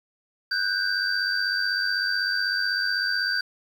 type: tone cluster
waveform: sine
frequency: 1485 / 1581 / 4665 Hz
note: F#6 / G6 / D8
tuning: +6 / +14 / -12 cents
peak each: -27 dBFS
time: 0.51-3.41 s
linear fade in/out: 5 ms
effects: 8-bit